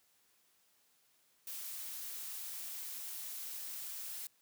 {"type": "noise", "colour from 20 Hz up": "blue", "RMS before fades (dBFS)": -44, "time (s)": [1.47, 4.27], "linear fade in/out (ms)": 2, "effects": ["white hiss -72 dBFS RMS until 4.41 s", "high-pass 100 Hz 12 dB/octave"]}